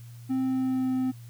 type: tone with pitch glide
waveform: triangle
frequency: 261.6 to 258 Hz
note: C4 to C4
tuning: 0 to -24 cents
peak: -22 dBFS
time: 0.29-1.12 s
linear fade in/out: 20 ms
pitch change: -24 cents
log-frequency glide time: 0.41-0.95 s
effects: added 118 Hz sine -42 dBFS peak until 1.29 s + white hiss -58 dBFS RMS until 1.29 s